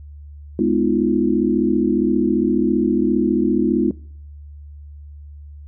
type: chord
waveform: sine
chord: F half-diminished seventh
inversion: first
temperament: just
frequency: 209.5 / 251.4 / 314.3 / 349.2 Hz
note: Ab3 / Cb4 / Eb4 / F4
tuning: +15 / +31 / +18 / 0 cents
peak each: -20 dBFS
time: 0.59-3.91 s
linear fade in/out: 2 ms
effects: noise-tail reverb RT60 0.6 s tail -22 dB re dry + added 73 Hz sine -35 dBFS peak until 5.67 s